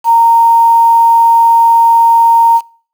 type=tone with quantisation; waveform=sine; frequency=924 Hz; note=A#5; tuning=16 cents flat; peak=-4 dBFS; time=0.04-2.61 s; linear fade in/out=50 ms; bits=5; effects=noise-tail reverb RT60 0.5 s tail -25 dB re dry